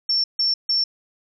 sine tone bursts, 5430 Hz, F8, 50 cents flat, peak -17 dBFS, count 3, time 0.09-0.84 s, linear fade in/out 5 ms, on 150 ms, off 150 ms, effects none

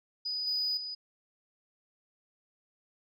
sine tone with level steps, 4966 Hz, D#8, 4 cents flat, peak -31 / -27 / -36 dBFS, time 0.25-0.95 s, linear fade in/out 10 ms, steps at 0.47 / 0.77 s, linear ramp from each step 2 ms, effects tanh soft clip ceiling -25 dBFS

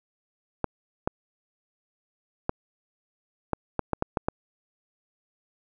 clicks, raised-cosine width 1 ms, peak -10 dBFS, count 9, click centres 0.643 / 1.075 / 2.494 / 3.533 / 3.793 / 3.933 / 4.024 / 4.172 / 4.285 s, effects none

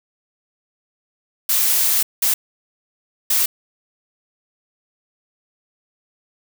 blue noise bursts at uneven times, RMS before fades -17 dBFS, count 3, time 1.49-2.03 / 2.22-2.34 / 3.3-3.46 s, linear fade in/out 5 ms, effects none

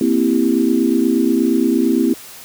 sine chord, C dominant seventh, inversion third, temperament equal, 233.1 / 261.6 / 329.6 / 392 Hz, Bb3 / C4 / E4 / G4, 0 / 0 / 0 / 0 cents, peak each -18 / -16 / -17 / -22 dBFS, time 0.01-2.14 s, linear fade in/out 2 ms, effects white hiss -37 dBFS RMS until 2.44 s + high-pass 80 Hz 12 dB/octave

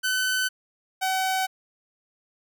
sawtooth tone pair in turn, 1514 / 757 Hz, F#6 / F#5, +39 / +39 cents, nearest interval octave, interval 1200 cents, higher first, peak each -19 dBFS, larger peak neither, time 0.03-0.49 / 1.01-1.47 s, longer neither, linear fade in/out 20 ms, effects none

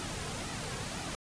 pink noise with flanger, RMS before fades -38 dBFS, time 0-1.15 s, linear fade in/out 0 ms, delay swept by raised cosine 1.8 to 3.4 ms, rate 2 Hz, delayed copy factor -0.55, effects resampled to 22050 Hz

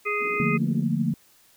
harmonic tone, 415.3 Hz, G#4, in tune, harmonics 1 / 3 / 5 / 6, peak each -29 / -29 / -29 / -29 dBFS, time 0.05-0.58 s, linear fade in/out 20 ms
white band-pass noise, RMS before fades -42 dBFS, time 0.2-0.84 s, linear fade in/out 10 ms, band 170 to 420 Hz, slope 48 dB/octave
sine chord, Bb major seventh, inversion first, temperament equal, 146.83 / 174.61 / 220 / 233.1 Hz, D3 / F3 / A3 / Bb3, 0 / 0 / 0 / 0 cents, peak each -27 dBFS, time 0.4-1.14 s, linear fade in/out 2 ms
effects white hiss -58 dBFS RMS until 1.56 s

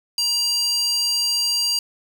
square tone with high-pass filter, 947 Hz, A#5, 27 cents sharp, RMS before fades -21 dBFS, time 0.18-1.79 s, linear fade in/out 2 ms, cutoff 4400 Hz, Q 4.1, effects none

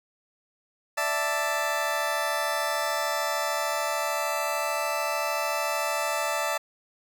20% pulse chord, D suspended second, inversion none, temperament just, 587.3 / 660.7 / 881 Hz, D5 / E5 / A5, 0 / +4 / +2 cents, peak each -25 dBFS, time 0.97-6.58 s, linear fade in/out 10 ms, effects none

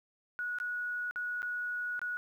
sine tone with dropouts, 1461 Hz, F#6, 22 cents flat, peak -33 dBFS, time 0.39-2.17 s, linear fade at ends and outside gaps 0 ms, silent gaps 0.586-0.601 / 1.11-1.159 / 1.42-1.429 / 1.993-2.016 s, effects 11-bit

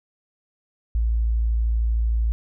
sine tone, 56.5 Hz, A1, 47 cents sharp, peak -18 dBFS, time 0.95-2.32 s, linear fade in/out 0 ms, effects none

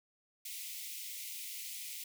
white high-pass noise, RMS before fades -44 dBFS, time 0.45-2.04 s, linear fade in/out 5 ms, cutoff 2000 Hz, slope 96 dB/octave, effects none

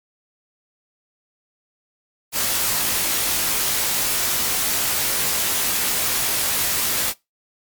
white noise with comb filter, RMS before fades -21 dBFS, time 2.32-7.14 s, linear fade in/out 50 ms, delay 19 ms, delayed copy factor -0.65, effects noise-tail reverb RT60 0.2 s tail -21 dB re dry + MP3 96 kbps

